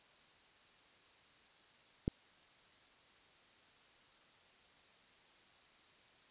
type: click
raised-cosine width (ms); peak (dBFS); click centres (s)
3; -20; 2.079
effects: white hiss -65 dBFS RMS until 6.3 s + resampled to 8000 Hz